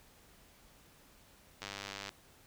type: click train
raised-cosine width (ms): 0.2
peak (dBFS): -24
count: 48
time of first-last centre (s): 1.62-2.092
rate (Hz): 99.6
effects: pink hiss -62 dBFS RMS until 2.46 s